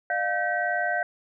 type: tone cluster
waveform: sine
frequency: 604 / 706 / 1544 / 1922 Hz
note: D5 / F5 / G6 / B6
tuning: +48 / +19 / -27 / -48 cents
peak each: -32 / -27 / -27 / -33 dBFS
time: 0.1-1.03 s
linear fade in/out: 2 ms
effects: none